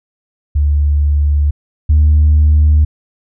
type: tone pair in turn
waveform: sine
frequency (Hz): 73 / 75.6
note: D2 / D#2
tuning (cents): -10 / -49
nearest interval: minor second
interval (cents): 61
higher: second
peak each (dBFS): -8 / -4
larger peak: second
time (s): 0.55-1.51 / 1.89-2.85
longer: neither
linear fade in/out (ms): 10
effects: tanh soft clip ceiling -3 dBFS